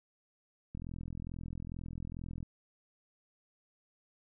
click train, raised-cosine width 5 ms, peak -30 dBFS, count 72, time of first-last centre 0.75-2.428 s, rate 42.3 Hz, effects none

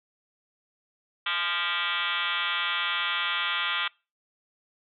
sine tone with frequency modulation, 2299 Hz, D7, 37 cents flat, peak -25 dBFS, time 1.26-3.88 s, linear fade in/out 5 ms, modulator 181 Hz, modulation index 6.7, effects noise-tail reverb RT60 0.3 s tail -25 dB re dry

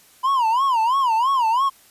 triangle tone with vibrato, 987.8 Hz, B5, in tune, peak -14 dBFS, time 0.23-1.7 s, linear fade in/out 20 ms, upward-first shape sine, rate 3 Hz, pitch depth 200 cents each way, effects white hiss -52 dBFS RMS until 1.9 s + resampled to 32000 Hz

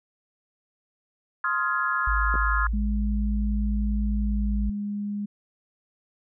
sine chord, F minor seventh, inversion second, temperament just, 1047.7 / 1257.2 / 1396.9 / 1676.3 Hz, C6 / Eb6 / F6 / Ab6, +2 / +18 / 0 / +16 cents, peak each -29 / -28 / -27 / -29 dBFS, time 1.44-2.67 s, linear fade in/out 2 ms
sine tone, 55 Hz, A1, in tune, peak -23 dBFS, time 2.07-4.7 s, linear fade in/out 5 ms
clicks, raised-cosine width 2 ms, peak -21 dBFS, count 2, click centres 2.341 / 2.355 s
sine tone with pitch glide, 207.7 to 205 Hz, G#3 to G#3, 0 to -22 cents, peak -27 dBFS, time 2.73-5.26 s, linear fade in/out 10 ms, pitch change -22 cents, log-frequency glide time 4.17-4.54 s
effects none

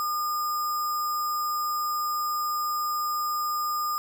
sine tone with sample-and-hold, 1214 Hz, D#6, 43 cents flat, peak -25 dBFS, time 0-3.98 s, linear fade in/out 0 ms, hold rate 6300 Hz, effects none

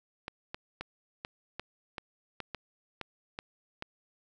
clicks, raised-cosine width 0.3 ms, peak -21 dBFS, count 11, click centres 0.281 / 0.545 / 0.81 / 1.249 / 1.596 / 1.982 / 2.403 / 2.547 / 3.013 / 3.389 / 3.824 s, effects none

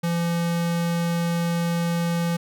square tone, 170.1 Hz, F3, 45 cents flat, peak -22 dBFS, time 0.03-2.37 s, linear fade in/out 10 ms, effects none

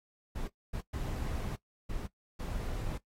brown noise bursts at uneven times, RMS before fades -36 dBFS, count 5, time 0.35-0.48 / 0.73-0.81 / 0.93-1.56 / 1.89-2.07 / 2.39-2.98 s, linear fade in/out 10 ms, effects noise-tail reverb RT60 0.1 s tail -18 dB re dry + AAC 48 kbps

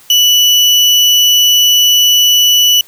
35% pulse tone, 2960 Hz, F#7, in tune, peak -4 dBFS, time 0.1-2.81 s, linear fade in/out 2 ms, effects white hiss -42 dBFS RMS until 2.87 s

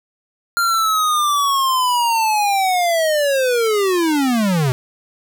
square linear sweep, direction down, 1396.9 to 122.2 Hz, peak -15 dBFS, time 0.57-4.72 s, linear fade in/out 0 ms, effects none

